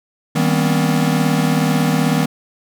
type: tone cluster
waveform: square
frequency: 158.8 / 196 / 238.6 / 254.9 / 276.9 Hz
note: D#3 / G3 / A#3 / C4 / C#4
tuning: +36 / 0 / +41 / -45 / -2 cents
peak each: -18 / -22 / -22 / -22 / -25 dBFS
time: 0.35-2.26 s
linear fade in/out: 10 ms
effects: none